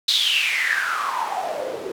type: noise with band-pass filter sweep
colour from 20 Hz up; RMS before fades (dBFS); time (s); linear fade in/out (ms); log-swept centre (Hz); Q
white; -23; 0.08-1.92; 5; 4000 to 380; 8.7
effects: none